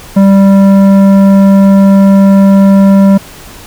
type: tone with tanh clipping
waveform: sine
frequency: 196 Hz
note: G3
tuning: in tune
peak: -3 dBFS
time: 0.16-3.18 s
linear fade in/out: 10 ms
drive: 12 dB
effects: pink hiss -31 dBFS RMS until 3.66 s